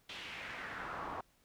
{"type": "noise with band-pass filter sweep", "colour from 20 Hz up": "brown", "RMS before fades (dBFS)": -44, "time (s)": [0.09, 1.21], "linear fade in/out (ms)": 5, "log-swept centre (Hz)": [3300, 940], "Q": 2.4, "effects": ["pink hiss -71 dBFS RMS until 1.44 s"]}